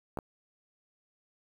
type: clicks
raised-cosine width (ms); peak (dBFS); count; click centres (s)
1; -21; 2; 0.173 / 0.188
effects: 8-bit